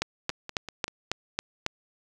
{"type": "two click trains", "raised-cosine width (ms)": 0.2, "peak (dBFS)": [-20, -9], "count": [4, 7], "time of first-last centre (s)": [[0.3, 0.88], [0.02, 1.664]], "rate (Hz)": [5.17, 3.65], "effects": []}